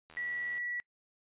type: click train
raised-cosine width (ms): 0.3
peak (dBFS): -37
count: 39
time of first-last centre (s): 0.1-0.579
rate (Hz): 79.3
type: tone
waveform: sine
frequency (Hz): 1942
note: B6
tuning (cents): -30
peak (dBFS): -34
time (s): 0.17-0.8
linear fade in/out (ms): 0
effects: noise-tail reverb RT60 0.1 s tail -25 dB re dry + resampled to 8000 Hz